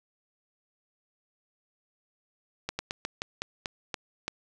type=slowing click train; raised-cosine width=0.2 ms; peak=-14 dBFS; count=9; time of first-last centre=2.69-4.28 s; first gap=100 ms; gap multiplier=1.19; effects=none